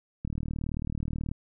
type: click train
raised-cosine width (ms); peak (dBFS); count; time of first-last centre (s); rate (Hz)
5; -20; 42; 0.25-1.315; 38.5
effects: none